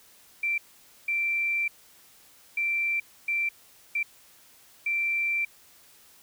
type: tone bursts at uneven times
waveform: sine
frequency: 2349 Hz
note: D7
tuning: in tune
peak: -24 dBFS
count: 6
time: 0.43-0.58 / 1.08-1.68 / 2.57-3 / 3.28-3.49 / 3.95-4.03 / 4.86-5.45 s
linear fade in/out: 5 ms
effects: white hiss -56 dBFS RMS until 6.22 s